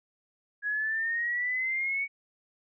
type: exponential sweep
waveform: sine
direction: up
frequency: 1661.2 to 2248 Hz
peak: -27 dBFS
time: 0.62-2.08 s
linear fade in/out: 50 ms
effects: none